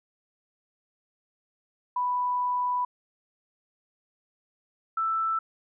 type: tone pair in turn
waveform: sine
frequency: 989 / 1323.9 Hz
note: B5 / E6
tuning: +2 / +7 cents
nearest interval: perfect fourth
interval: 505 cents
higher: second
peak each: -24 dBFS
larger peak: neither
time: 1.96-2.85 / 4.97-5.39 s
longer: first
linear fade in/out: 5 ms
effects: none